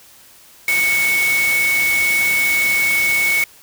sine tone in noise, 2217 Hz, C#7, in tune, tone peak -14 dBFS, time 0.68-3.44 s, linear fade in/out 2 ms, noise white, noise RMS -24 dBFS, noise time 0.68-3.44 s, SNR +7 dB, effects white hiss -46 dBFS RMS until 3.62 s

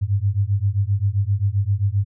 sine beating tone pair, 96.5 / 104.1 Hz, G2 / G#2, -27 / +5 cents, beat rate 7.6 Hz, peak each -20 dBFS, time 0.01-2.05 s, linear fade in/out 20 ms, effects none

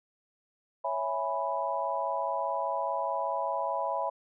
sine chord, C# minor seventh, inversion none, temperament equal, 554.4 / 659.3 / 830.6 / 987.8 Hz, C#5 / E5 / G#5 / B5, 0 / 0 / 0 / 0 cents, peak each -35 / -34 / -35 / -32 dBFS, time 0.84-4.1 s, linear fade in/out 10 ms, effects none

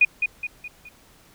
sine tone with echo, 2461 Hz, D#7, 20 cents flat, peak -11 dBFS, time 0.01-0.05 s, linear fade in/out 5 ms, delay 210 ms, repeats 4, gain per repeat -7 dB, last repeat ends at 0.89 s, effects pink hiss -54 dBFS RMS until 1.34 s

